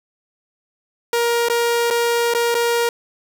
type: tone with dropouts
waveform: sawtooth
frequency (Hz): 471.1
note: A#4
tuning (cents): +18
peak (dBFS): -12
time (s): 1.13-2.89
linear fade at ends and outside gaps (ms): 2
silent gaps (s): 1.486-1.498 / 1.903-1.908 / 2.338-2.348 / 2.544-2.55
effects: none